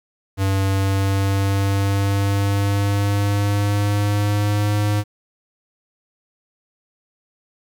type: tone with pitch glide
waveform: square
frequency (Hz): 97 to 103.96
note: G2 to G#2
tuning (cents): -18 to +2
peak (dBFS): -17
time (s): 0.37-5.04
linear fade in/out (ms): 50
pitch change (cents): +120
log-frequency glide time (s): 0.69-4.79
effects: 8-bit